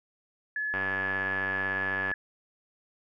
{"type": "tone", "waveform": "sine", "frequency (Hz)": 1710, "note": "A6", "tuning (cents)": -50, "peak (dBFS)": -28, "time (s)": [0.56, 2.14], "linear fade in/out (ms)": 2}
{"type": "click train", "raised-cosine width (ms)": 0.5, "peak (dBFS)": -18, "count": 133, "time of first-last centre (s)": [0.74, 2.115], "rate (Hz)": 96}
{"effects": ["MP3 96 kbps"]}